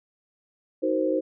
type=chord; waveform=sine; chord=C half-diminished seventh; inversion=first; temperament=just; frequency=314 / 376.7 / 470.9 / 523.3 Hz; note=Eb4 / Gb4 / Bb4 / C5; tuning=+16 / +31 / +18 / 0 cents; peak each=-26 / -29 / -31 / -25 dBFS; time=0.82-1.21 s; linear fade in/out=20 ms; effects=none